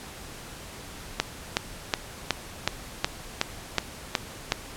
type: click train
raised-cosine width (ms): 0.2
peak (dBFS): -4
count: 10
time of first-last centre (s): 1.2-4.521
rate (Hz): 2.71
effects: pink hiss -42 dBFS RMS until 4.76 s + low-pass 12000 Hz 12 dB/octave